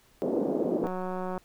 pink band-pass noise, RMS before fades -28 dBFS, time 0.22-0.87 s, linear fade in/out 0 ms, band 250 to 540 Hz, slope 24 dB/octave
click train, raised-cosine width 1 ms, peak -21 dBFS, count 100, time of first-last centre 0.84-1.378 s, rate 184 Hz
effects pink hiss -62 dBFS RMS until 1.44 s

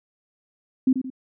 sine tone with echo, 259.8 Hz, C4, 12 cents flat, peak -14 dBFS, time 0.87-0.93 s, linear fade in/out 5 ms, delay 86 ms, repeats 2, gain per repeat -8 dB, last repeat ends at 1.102 s, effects none

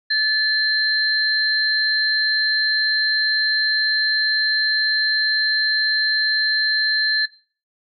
sine tone pair together, 1736 / 4129 Hz, A6 / C8, -24 / -24 cents, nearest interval octave + minor third, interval 1500 cents, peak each -19 dBFS, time 0.1-7.26 s, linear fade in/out 10 ms, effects noise-tail reverb RT60 0.4 s tail -18 dB re dry

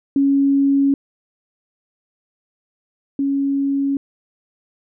sine tone pair in turn, 277.2 / 277.2 Hz, C#4 / C#4, 0 / 0 cents, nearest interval unison, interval 0 cents, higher neither, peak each -12 / -16 dBFS, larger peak first, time 0.16-0.94 / 3.19-3.97 s, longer neither, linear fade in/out 2 ms, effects none

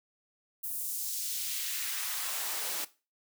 white noise with high-pass filter sweep, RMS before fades -35 dBFS, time 0.63-2.85 s, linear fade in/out 10 ms, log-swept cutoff 12000 to 340 Hz, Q 0.96, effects noise-tail reverb RT60 0.3 s tail -17 dB re dry

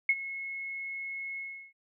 sine tone with ADSR envelope, 2178 Hz, C#7, 31 cents flat, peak -19 dBFS, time 0.09-1.73 s, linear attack 3 ms, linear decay 49 ms, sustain -16 dB, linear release 350 ms, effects none

